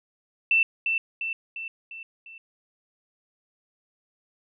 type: tone with echo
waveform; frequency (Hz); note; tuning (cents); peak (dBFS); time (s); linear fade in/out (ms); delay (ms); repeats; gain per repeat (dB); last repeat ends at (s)
sine; 2674; E7; +24; -17; 0.51-0.63; 2; 350; 5; -5; 2.38
effects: none